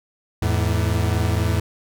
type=tone pair together; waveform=40% pulse; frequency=83.37 / 107.4 Hz; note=E2 / A2; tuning=+20 / -41 cents; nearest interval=major third; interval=439 cents; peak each=-20 dBFS; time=0.42-1.6 s; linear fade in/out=5 ms; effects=none